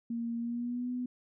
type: tone with pitch glide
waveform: sine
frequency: 233.1 to 248.4 Hz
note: A#3 to B3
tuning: 0 to +10 cents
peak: -32 dBFS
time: 0.1-1.06 s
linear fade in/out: 5 ms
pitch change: +110 cents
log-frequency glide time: 0.38-0.9 s
effects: none